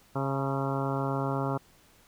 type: harmonic tone with a mistuned harmonic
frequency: 136.3 Hz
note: C#3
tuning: 29 cents flat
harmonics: 1 / 2 / 3 / 4 / 5 / 6 / 7 / 8 / 9 / 10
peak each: -31 / -34 / -36 / -37 / -38 / -39 / -39 / -40 / -41 / -41 dBFS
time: 0.15-1.58 s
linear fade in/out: 10 ms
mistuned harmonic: 6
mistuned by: +45 cents
effects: pink hiss -60 dBFS RMS until 2.07 s